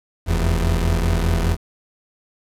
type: tone pair together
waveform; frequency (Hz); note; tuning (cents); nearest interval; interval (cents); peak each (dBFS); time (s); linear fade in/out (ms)
30% pulse; 43.86 / 82.8; F1 / E2; +8 / +8; major seventh; 1100; -16 / -17; 0.26-1.57; 50
effects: resampled to 32000 Hz + 7-bit